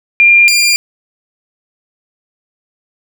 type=tone pair in turn; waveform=sine / 20% pulse; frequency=2397 / 2397 Hz; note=D7 / D7; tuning=+35 / +35 cents; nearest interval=unison; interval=0 cents; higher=neither; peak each=-3 dBFS; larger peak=neither; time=0.2-0.48 / 0.48-0.76 s; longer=neither; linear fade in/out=0 ms; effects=none